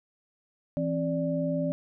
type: tone cluster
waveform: sine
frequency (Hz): 166.1 / 265.9 / 585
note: E3 / C4 / D5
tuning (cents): +13 / +28 / -7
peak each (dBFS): -30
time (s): 0.77-1.72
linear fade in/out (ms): 0
effects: none